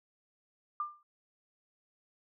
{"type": "tone with exponential decay", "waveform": "sine", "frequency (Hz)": 1194, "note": "D6", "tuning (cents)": 28, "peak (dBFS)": -29, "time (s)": [0.8, 1.03], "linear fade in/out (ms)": 2, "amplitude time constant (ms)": 49, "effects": []}